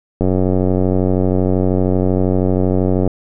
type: click train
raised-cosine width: 2 ms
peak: -3 dBFS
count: 267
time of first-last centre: 0.21-3.076 s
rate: 92.8 Hz
effects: none